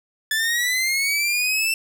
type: linear sweep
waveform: sawtooth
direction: up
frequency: 1732 to 2680 Hz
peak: -16 dBFS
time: 0.31-1.74 s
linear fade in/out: 2 ms
effects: none